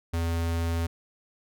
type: tone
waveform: square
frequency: 83.6 Hz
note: E2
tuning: 25 cents sharp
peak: -26 dBFS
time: 0.13-0.87 s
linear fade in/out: 10 ms
effects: none